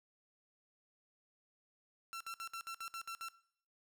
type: tone bursts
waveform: sawtooth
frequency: 1352 Hz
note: E6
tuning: 43 cents sharp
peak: -39 dBFS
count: 9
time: 2.13-3.285 s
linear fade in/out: 0 ms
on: 75 ms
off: 60 ms
effects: noise-tail reverb RT60 0.6 s tail -18 dB re dry